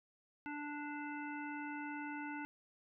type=harmonic tone; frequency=293.7 Hz; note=D4; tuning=in tune; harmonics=1 / 3 / 5 / 7 / 9; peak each=-44 / -47 / -48 / -52 / -54 dBFS; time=0.46-2.45 s; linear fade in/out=0 ms; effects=none